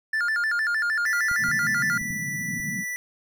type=tone with vibrato; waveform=triangle; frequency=1579 Hz; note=G6; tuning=12 cents sharp; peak=-20 dBFS; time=0.13-1.98 s; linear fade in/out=5 ms; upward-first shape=square; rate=6.5 Hz; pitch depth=190 cents each way
type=tone; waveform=square; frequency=1969 Hz; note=B6; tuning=6 cents flat; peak=-29 dBFS; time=1.06-2.96 s; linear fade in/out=0 ms
type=clicks; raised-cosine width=5 ms; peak=-27 dBFS; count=5; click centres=1.314 / 1.487 / 2.014 / 2.105 / 2.6 s
type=band-pass noise; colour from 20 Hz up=white; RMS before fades=-35 dBFS; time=1.38-2.85 s; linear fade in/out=50 ms; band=120 to 240 Hz; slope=48 dB/octave
effects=none